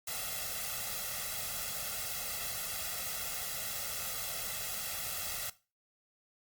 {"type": "noise with comb filter", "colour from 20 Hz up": "white", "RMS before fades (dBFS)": -38, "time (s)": [0.07, 5.5], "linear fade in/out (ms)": 5, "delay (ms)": 1.5, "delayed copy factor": 1, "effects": ["noise-tail reverb RT60 0.3 s tail -17 dB re dry", "Opus 48 kbps"]}